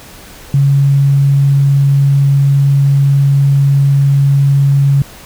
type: tone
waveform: sine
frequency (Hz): 139.3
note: C#3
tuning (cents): +9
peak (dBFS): -6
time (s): 0.54-5.02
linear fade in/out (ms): 2
effects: pink hiss -35 dBFS RMS until 5.25 s